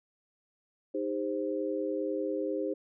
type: chord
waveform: sine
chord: C minor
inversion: first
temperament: equal with one note detuned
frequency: 311.1 / 401.2 / 523.3 Hz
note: Eb4 / G4 / C5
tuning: 0 / +40 / 0 cents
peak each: -34 dBFS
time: 0.94-2.74 s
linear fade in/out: 10 ms
effects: none